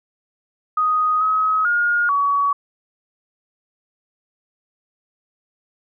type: tone with pitch steps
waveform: sine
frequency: 1247 / 1274 / 1426 / 1130 Hz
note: D#6 / D#6 / F6 / C#6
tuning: +3 / +41 / +36 / +33 cents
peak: -15 dBFS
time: 0.77-2.53 s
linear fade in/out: 5 ms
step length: 440 ms
effects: none